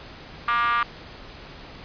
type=tone with high-pass filter; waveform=5% pulse; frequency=236.7 Hz; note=A#3; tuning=27 cents sharp; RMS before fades=-22 dBFS; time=0.48-0.83 s; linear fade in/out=2 ms; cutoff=1200 Hz; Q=6.8; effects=pink hiss -42 dBFS RMS until 1.84 s + resampled to 11025 Hz